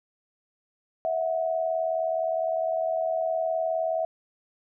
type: tone pair together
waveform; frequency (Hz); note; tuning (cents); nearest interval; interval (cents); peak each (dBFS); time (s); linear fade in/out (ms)
sine; 649 / 728.5; E5 / F#5; -27 / -27; major second; 200; -25 / -30; 1.05-4.05; 0
effects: none